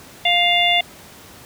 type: harmonic tone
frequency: 700 Hz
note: F5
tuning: 4 cents sharp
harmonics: 1 / 3 / 4 / 5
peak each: -19 / -19 / -19 / -19 dBFS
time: 0.25-0.81 s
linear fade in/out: 5 ms
effects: pink hiss -42 dBFS RMS until 1.45 s + high-pass 80 Hz 12 dB/octave